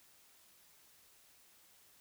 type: silence
effects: white hiss -65 dBFS RMS until 2 s